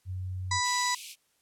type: tone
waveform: sine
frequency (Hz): 92.5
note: F#2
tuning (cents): 0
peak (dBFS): -32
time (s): 0.05-0.61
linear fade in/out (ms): 50
type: harmonic tone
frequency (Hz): 987.8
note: B5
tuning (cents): 0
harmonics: 1 / 2 / 4 / 5 / 6 / 7 / 8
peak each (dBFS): -29 / -32 / -35 / -36 / -37 / -37 / -38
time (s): 0.51-0.95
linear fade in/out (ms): 5
type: high-pass noise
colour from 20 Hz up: pink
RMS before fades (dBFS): -43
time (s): 0.62-1.16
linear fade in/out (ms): 50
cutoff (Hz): 2300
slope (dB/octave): 96
effects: white hiss -71 dBFS RMS until 1.41 s + low-pass 12000 Hz 12 dB/octave